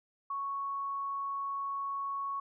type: tone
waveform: sine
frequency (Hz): 1108.7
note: C#6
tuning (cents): 0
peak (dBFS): -33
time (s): 0.3-2.4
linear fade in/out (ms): 5
effects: none

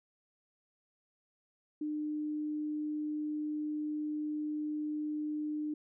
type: tone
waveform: sine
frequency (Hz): 301.9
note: D4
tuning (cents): +48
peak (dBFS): -33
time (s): 1.81-5.74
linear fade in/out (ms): 5
effects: none

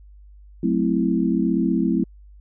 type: chord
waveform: sine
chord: F# half-diminished seventh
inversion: none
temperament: equal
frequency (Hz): 185 / 220 / 261.6 / 329.6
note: F#3 / A3 / C4 / E4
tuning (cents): 0 / 0 / 0 / 0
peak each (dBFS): -23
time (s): 0.63-2.04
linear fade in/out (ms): 5
effects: added 50 Hz sine -43 dBFS peak until 2.4 s

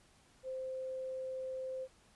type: tone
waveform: sine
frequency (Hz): 521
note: C5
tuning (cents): -7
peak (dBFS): -38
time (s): 0.43-1.88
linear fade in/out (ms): 50
effects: pink hiss -66 dBFS RMS until 2.15 s + resampled to 24000 Hz

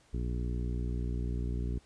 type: harmonic tone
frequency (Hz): 60.2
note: B1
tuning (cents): -44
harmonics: 1 / 2 / 3 / 4 / 5 / 6 / 7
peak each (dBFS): -32 / -38 / -42 / -44 / -46 / -48 / -49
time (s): 0.13-1.79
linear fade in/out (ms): 10
effects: pink hiss -64 dBFS RMS until 1.85 s + resampled to 22050 Hz

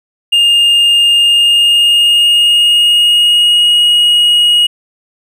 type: tone with pitch glide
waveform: triangle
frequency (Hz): 2822 to 2888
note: F7 to F#7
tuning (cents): +17 to -43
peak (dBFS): -4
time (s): 0.32-4.67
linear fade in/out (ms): 10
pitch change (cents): +40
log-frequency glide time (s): 1.14-3.82
effects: none

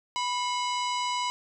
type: harmonic tone with a mistuned harmonic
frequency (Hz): 987.8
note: B5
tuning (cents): 0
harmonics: 1 / 2 / 3 / 4 / 5 / 6 / 7 / 8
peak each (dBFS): -28 / -37 / -36 / -39 / -41 / -45 / -45 / -44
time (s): 0.16-1.3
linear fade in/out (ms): 0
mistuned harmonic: 2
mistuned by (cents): +150
effects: none

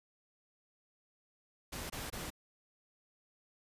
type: noise bursts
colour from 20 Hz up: pink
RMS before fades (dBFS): -42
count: 3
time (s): 1.72-2.304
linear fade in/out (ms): 10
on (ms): 180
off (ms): 22
effects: resampled to 32000 Hz

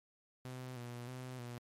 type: tone with vibrato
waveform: sawtooth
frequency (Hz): 124.2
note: B2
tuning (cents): +10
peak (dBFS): -40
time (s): 0.45-1.58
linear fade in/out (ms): 0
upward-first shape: square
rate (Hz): 1.6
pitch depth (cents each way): 46
effects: MP3 64 kbps

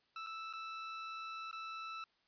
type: tone with dropouts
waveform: sawtooth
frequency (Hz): 1318.5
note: E6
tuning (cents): 0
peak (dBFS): -39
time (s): 0.16-2.04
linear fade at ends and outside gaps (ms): 2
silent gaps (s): 0.264-0.269 / 0.528-0.535 / 1.513-1.528
effects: white hiss -75 dBFS RMS until 2.27 s + resampled to 11025 Hz

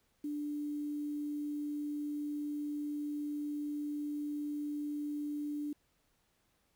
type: tone with quantisation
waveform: sine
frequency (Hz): 294.5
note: D4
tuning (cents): +5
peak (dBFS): -35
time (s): 0.24-5.73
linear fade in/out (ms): 5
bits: 10
effects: pink hiss -75 dBFS RMS until 6.75 s

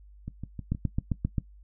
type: two click trains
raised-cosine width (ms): 5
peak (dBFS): -14 / -23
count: 6 / 4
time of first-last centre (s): 0.72-1.382 / 0.28-0.749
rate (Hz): 7.55 / 6.4
effects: noise-tail reverb RT60 0.1 s tail -17 dB re dry + added 50 Hz sine -49 dBFS peak until 1.63 s

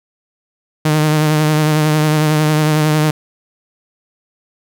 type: tone with vibrato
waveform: sawtooth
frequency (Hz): 153.4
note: D#3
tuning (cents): -24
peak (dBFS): -7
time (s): 0.85-3.11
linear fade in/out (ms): 5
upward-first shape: triangle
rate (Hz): 11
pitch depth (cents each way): 34
effects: none

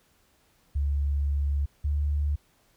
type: tone pair in turn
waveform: sine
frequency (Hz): 71.1 / 72.97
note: C#2 / D2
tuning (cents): +45 / -11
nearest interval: unison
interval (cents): 44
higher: second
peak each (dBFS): -23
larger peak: neither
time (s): 0.75-1.66 / 1.84-2.36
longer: first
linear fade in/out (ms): 10
effects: pink hiss -65 dBFS RMS until 2.76 s

